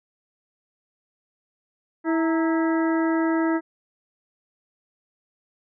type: harmonic tone with a mistuned harmonic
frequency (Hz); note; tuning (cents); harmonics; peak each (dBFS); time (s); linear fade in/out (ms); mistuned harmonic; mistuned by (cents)
326.2; E4; -18; 1 / 2 / 3 / 4 / 5 / 6; -20 / -30 / -31 / -33 / -34 / -36; 2.04-3.61; 50; 3; -90
effects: none